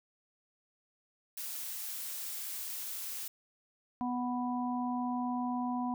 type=noise; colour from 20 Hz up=blue; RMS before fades=-40 dBFS; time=1.37-3.28 s; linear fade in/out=5 ms
type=harmonic tone; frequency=246.9 Hz; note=B3; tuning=in tune; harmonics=1 / 3 / 4; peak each=-33 / -38 / -39 dBFS; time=4.01-5.94 s; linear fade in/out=0 ms
effects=none